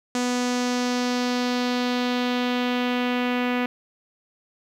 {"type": "tone with low-pass filter sweep", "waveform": "sawtooth", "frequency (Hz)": 246.9, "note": "B3", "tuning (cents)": 0, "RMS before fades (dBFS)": -24, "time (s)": [0.15, 3.66], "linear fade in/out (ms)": 2, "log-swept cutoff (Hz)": [7000, 2500], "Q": 2, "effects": ["9-bit"]}